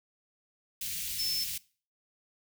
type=band-stop noise; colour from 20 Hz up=white; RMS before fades=-36 dBFS; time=0.81-1.58 s; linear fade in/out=5 ms; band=180 to 2300 Hz; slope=24 dB/octave
type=tone; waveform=triangle; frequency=5290 Hz; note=E8; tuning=5 cents sharp; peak=-29 dBFS; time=1.18-1.45 s; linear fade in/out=20 ms
effects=noise-tail reverb RT60 0.4 s tail -21 dB re dry